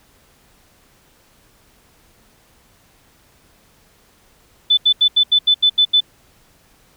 sine tone bursts, 3503 Hz, A7, 8 cents flat, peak -9 dBFS, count 9, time 4.7-6.006 s, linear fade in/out 10 ms, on 74 ms, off 80 ms, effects pink hiss -54 dBFS RMS until 6.96 s

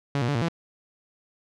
sawtooth tone with pitch steps, 141.2 / 119.8 / 144.4 / 116.3 / 167.7 Hz, C#3 / A#2 / D3 / A#2 / E3, +32 / +48 / -29 / -4 / +30 cents, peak -19 dBFS, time 0.15-0.485 s, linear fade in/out 0 ms, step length 67 ms, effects low-pass 5000 Hz 12 dB/octave

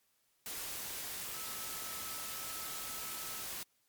sine tone in noise, 1300 Hz, E6, 24 cents flat, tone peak -51 dBFS, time 1.34-3.43 s, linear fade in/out 0 ms, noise white, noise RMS -42 dBFS, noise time 0.46-3.63 s, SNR -12 dB, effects white hiss -75 dBFS RMS until 3.88 s + MP3 96 kbps

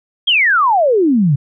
sine exponential sweep, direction down, 3334 to 130.81 Hz, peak -9 dBFS, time 0.27-1.36 s, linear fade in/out 10 ms, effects none

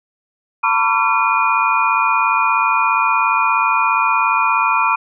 sine tone cluster, 904 / 1001 / 1136 / 1359 / 2442 Hz, A5 / B5 / C#6 / F6 / D#7, +47 / +23 / +42 / -48 / -33 cents, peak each -19 dBFS, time 0.63-4.96 s, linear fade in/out 10 ms, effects none

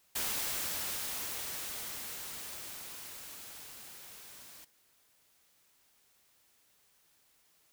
white noise with level ramp, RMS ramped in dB -34 to -53 dBFS, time 0.15-4.65 s, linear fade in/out 10 ms, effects white hiss -69 dBFS RMS until 7.72 s

